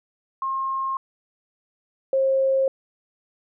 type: tone pair in turn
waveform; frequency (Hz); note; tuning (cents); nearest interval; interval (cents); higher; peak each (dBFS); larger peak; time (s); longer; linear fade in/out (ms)
sine; 1070 / 535; C6 / C5; +38 / +38; octave; 1200; first; -23 / -17; second; 0.42-0.97 / 2.13-2.68; neither; 2
effects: none